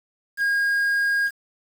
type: tone with quantisation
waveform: triangle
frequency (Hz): 1628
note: G#6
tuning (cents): -35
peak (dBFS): -17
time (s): 0.37-1.31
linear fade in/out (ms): 50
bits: 7
effects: none